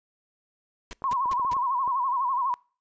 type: noise bursts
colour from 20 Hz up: pink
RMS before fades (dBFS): -38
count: 4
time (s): 0.91-1.534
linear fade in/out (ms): 0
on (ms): 21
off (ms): 180
type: clicks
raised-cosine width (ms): 1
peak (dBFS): -28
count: 6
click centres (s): 1.021 / 1.258 / 1.397 / 1.449 / 1.567 / 1.877
type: tone with vibrato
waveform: sine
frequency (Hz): 1027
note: C6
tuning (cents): -33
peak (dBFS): -23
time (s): 1.04-2.54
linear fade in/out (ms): 0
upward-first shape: sine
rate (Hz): 12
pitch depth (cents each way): 120
effects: noise-tail reverb RT60 0.4 s tail -26 dB re dry + resampled to 16000 Hz